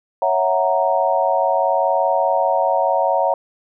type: chord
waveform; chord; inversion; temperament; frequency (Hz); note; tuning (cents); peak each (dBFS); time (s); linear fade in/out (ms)
sine; F# dominant seventh; second; equal; 554.4 / 659.3 / 740 / 932.3; C#5 / E5 / F#5 / A#5; 0 / 0 / 0 / 0; -20; 0.22-3.34; 2
effects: none